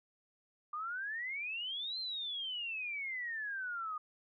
sine exponential two-way sweep, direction up then down, 1184 to 4186 to 1219 Hz, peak -37 dBFS, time 0.73-3.98 s, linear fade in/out 5 ms, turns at 1.99 s, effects none

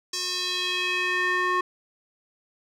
square tone with band-pass filter sweep, 363.1 Hz, F#4, 33 cents flat, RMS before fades -26 dBFS, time 0.13-1.61 s, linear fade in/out 5 ms, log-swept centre 5700 to 1300 Hz, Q 2.6, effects none

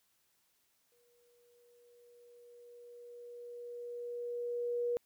sine tone with exponential growth, 480.4 Hz, B4, 48 cents flat, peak -30 dBFS, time 0.92-4.97 s, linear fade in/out 0 ms, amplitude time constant 880 ms, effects white hiss -75 dBFS RMS until 5.05 s

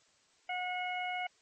harmonic tone, 727 Hz, F#5, 31 cents flat, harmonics 1 / 2 / 3 / 4, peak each -36 / -45 / -38 / -45 dBFS, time 0.49-1.27 s, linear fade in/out 5 ms, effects white hiss -68 dBFS RMS until 1.41 s + MP3 32 kbps

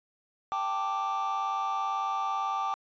triangle chord, G suspended second, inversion none, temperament just, 784 / 882 / 1176 Hz, G5 / A5 / D6, 0 / +4 / +2 cents, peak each -30 / -32 / -28 dBFS, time 0.52-2.74 s, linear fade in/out 0 ms, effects tanh soft clip ceiling -21 dBFS + resampled to 16000 Hz

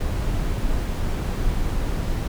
brown noise, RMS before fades -23 dBFS, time 0-2.28 s, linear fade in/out 10 ms, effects none

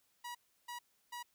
sawtooth tone bursts, 965 Hz, B5, 40 cents flat, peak -39 dBFS, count 3, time 0.24-1.23 s, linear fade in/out 10 ms, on 110 ms, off 330 ms, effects white hiss -75 dBFS RMS until 1.34 s

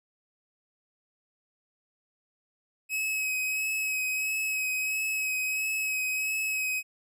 45% pulse tone with vibrato, 2553 Hz, D#7, 44 cents sharp, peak -27 dBFS, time 2.89-6.83 s, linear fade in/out 50 ms, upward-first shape sine, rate 1.5 Hz, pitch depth 21 cents each way, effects none

